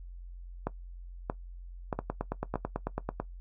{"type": "two click trains", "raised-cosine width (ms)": 1, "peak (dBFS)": [-16, -17], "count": [4, 12], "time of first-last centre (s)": [[0.67, 2.557], [1.99, 3.2]], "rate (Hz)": [1.59, 9.09], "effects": ["noise-tail reverb RT60 0.1 s tail -17 dB re dry", "added 44 Hz sine -42 dBFS peak until 3.4 s"]}